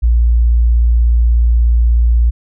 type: tone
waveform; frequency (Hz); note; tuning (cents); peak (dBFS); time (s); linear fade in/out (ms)
sine; 58.27; A#1; 0; -7; 0.02-2.31; 20
effects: none